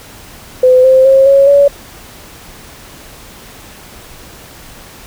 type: tone with pitch steps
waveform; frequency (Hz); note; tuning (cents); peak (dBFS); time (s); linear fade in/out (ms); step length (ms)
sine; 509 / 522.7 / 536.8 / 551.2 / 566.1; C5 / C5 / C5 / C#5 / C#5; -48 / -2 / +44 / -10 / +36; -3; 0.63-1.68; 5; 210
effects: pink hiss -35 dBFS RMS until 5.06 s